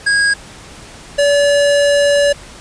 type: tone pair in turn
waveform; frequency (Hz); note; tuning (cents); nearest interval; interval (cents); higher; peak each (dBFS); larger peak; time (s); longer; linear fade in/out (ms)
square; 1639 / 573.1; G#6 / D5; -23 / -42; octave + tritone; 1819; first; -11 / -10; second; 0.06-0.34 / 1.18-2.33; second; 10
effects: pink hiss -36 dBFS RMS until 2.6 s + resampled to 22050 Hz